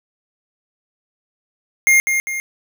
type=tone with echo; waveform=square; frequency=2124 Hz; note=C7; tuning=25 cents sharp; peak=-10 dBFS; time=1.87-2 s; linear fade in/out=0 ms; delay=200 ms; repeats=2; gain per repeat=-6 dB; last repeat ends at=2.4 s; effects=none